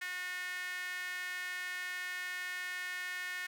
sawtooth tone with high-pass filter, 362.7 Hz, F#4, 34 cents flat, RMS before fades -40 dBFS, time 0.01-3.47 s, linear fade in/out 10 ms, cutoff 1800 Hz, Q 4.6, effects none

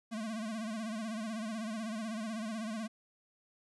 square tone with vibrato, 220 Hz, A3, in tune, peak -37 dBFS, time 0.11-2.88 s, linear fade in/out 20 ms, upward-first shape sine, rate 16 Hz, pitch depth 86 cents each way, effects resampled to 24000 Hz + 11-bit

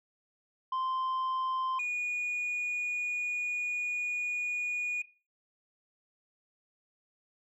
sine tone pair in turn, 1041 / 2452 Hz, C6 / D#7, -9 / -26 cents, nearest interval octave + minor third, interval 1483 cents, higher second, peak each -27 dBFS, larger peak neither, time 0.72-1.79 / 1.79-5.02 s, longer second, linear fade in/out 5 ms, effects noise-tail reverb RT60 0.3 s tail -17 dB re dry + tanh soft clip ceiling -29 dBFS

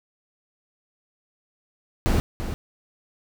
brown noise with echo, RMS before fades -20 dBFS, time 2.06-2.2 s, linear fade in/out 0 ms, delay 340 ms, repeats 1, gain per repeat -9 dB, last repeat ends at 2.54 s, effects none

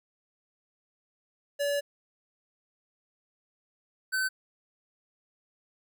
square tone pair in turn, 572 / 1527.1 Hz, D5 / G6, -46 / -46 cents, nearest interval octave + perfect fourth, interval 1700 cents, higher second, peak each -27 dBFS, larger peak neither, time 1.59-1.81 / 4.12-4.29 s, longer first, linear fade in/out 20 ms, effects none

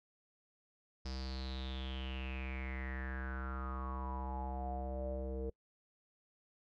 square tone with low-pass filter sweep, 65.4 Hz, C2, in tune, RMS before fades -41 dBFS, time 1.05-5.5 s, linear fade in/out 5 ms, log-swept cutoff 5100 to 470 Hz, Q 9.1, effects noise-tail reverb RT60 0.1 s tail -26 dB re dry

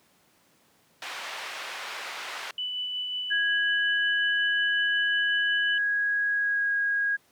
white band-pass noise, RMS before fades -37 dBFS, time 1.02-2.51 s, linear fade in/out 2 ms, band 730 to 2700 Hz, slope 12 dB/octave
sine tone with tremolo, 2982 Hz, F#7, 13 cents sharp, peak -28 dBFS, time 2.58-5.78 s, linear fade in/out 2 ms, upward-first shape sine, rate 5.5 Hz, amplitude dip 25%
sine tone with pitch glide, 1655 to 1641.7 Hz, G#6 to G#6, -6 to -20 cents, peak -23 dBFS, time 3.3-7.17 s, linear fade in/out 20 ms, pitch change -14 cents, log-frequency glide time 6.32-6.73 s
effects pink hiss -63 dBFS RMS until 7.31 s + high-pass 150 Hz 12 dB/octave

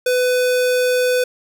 square tone, 500 Hz, B4, 21 cents sharp, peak -15 dBFS, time 0.06-1.24 s, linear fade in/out 5 ms, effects none

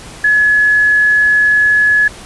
sine tone, 1699 Hz, G#6, 39 cents sharp, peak -7 dBFS, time 0.24-2.08 s, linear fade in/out 5 ms, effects pink hiss -33 dBFS RMS until 2.25 s + resampled to 24000 Hz

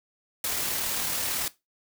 white noise with amplitude modulation, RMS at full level -28 dBFS, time 0.44-1.48 s, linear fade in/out 2 ms, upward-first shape sine, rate 38.1 Hz, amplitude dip 25%, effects noise-tail reverb RT60 0.2 s tail -17 dB re dry

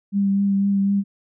sine tone with vibrato, 198.3 Hz, G3, 20 cents sharp, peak -16 dBFS, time 0.12-1.04 s, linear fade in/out 50 ms, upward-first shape triangle, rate 4 Hz, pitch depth 20 cents each way, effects none

